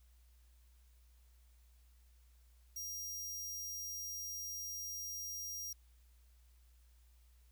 sawtooth tone, 5700 Hz, F8, 34 cents sharp, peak -39 dBFS, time 2.76-5.73 s, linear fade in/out 5 ms, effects added 60 Hz sine -62 dBFS peak until 7.51 s + white hiss -75 dBFS RMS until 7.51 s

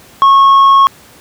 triangle tone with tanh clipping, 1095 Hz, C#6, 22 cents flat, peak -4 dBFS, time 0.22-0.87 s, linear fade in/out 0 ms, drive 8 dB, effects pink hiss -40 dBFS RMS until 1.2 s + high-pass 80 Hz 12 dB/octave

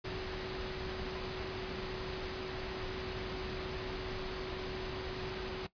sine tone in noise, 374 Hz, F#4, 19 cents sharp, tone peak -41 dBFS, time 0.04-5.67 s, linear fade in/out 10 ms, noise pink, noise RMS -41 dBFS, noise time 0.04-5.67 s, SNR -3 dB, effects noise-tail reverb RT60 0.1 s tail -17 dB re dry + resampled to 11025 Hz

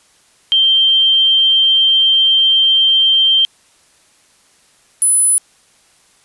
sine tone pair in turn, 3146 / 10020 Hz, G7 / D#9, +6 / +11 cents, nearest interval octave + minor sixth, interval 2005 cents, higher second, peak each -8 dBFS, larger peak neither, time 0.52-3.45 / 5.02-5.38 s, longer first, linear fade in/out 0 ms, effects white hiss -52 dBFS RMS until 6.24 s + resampled to 24000 Hz

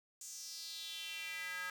square tone with high-pass filter sweep, 181.6 Hz, F#3, 32 cents flat, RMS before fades -45 dBFS, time 0.21-1.7 s, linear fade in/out 2 ms, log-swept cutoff 7100 to 1500 Hz, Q 3.8, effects none

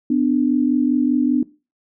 sine tone pair together, 250.9 / 296 Hz, B3 / D4, +28 / +14 cents, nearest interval minor third, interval 286 cents, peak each -17 dBFS, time 0.1-1.43 s, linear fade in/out 5 ms, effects noise-tail reverb RT60 0.3 s tail -19 dB re dry

